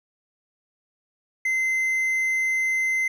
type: tone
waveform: triangle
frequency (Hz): 2066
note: C7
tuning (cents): -22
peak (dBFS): -19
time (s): 1.45-3.08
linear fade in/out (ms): 5
effects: none